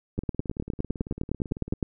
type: two click trains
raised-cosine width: 3 ms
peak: -13 / -24 dBFS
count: 17 / 29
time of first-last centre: 0.19-1.828 / 0.18-1.736 s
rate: 9.77 / 18 Hz
effects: none